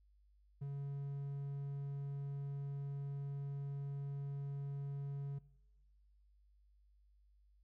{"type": "tone", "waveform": "triangle", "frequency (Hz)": 140.2, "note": "C#3", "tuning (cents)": 20, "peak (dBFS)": -38, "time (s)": [0.61, 5.39], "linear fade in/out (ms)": 10, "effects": ["noise-tail reverb RT60 1.0 s tail -20 dB re dry", "added 50 Hz sine -66 dBFS peak until 7.63 s"]}